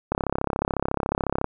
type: click train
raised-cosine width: 1 ms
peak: -9 dBFS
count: 46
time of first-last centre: 0.12-1.444 s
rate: 34 Hz
effects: none